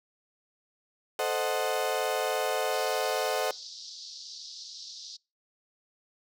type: chord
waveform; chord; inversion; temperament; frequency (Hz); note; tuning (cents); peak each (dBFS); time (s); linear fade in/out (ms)
35% pulse; A diminished seventh; none; equal; 440 / 523.3 / 622.3 / 740; A4 / C5 / Eb5 / Gb5; 0 / 0 / 0 / 0; -31; 1.19-3.51; 2
type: band-pass noise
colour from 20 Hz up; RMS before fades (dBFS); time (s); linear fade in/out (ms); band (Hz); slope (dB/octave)
white; -44; 2.72-5.17; 10; 3900 to 5600; 48
effects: noise-tail reverb RT60 0.3 s tail -26 dB re dry